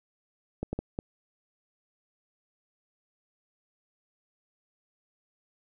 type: clicks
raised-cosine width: 2 ms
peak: -18 dBFS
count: 4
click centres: 0.63 / 0.73 / 0.79 / 0.989 s
effects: none